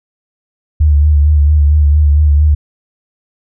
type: tone with vibrato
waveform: sine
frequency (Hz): 74.2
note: D2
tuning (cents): +18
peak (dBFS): -5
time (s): 0.8-2.55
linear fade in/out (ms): 10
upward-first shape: sine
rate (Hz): 4.4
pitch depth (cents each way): 49
effects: none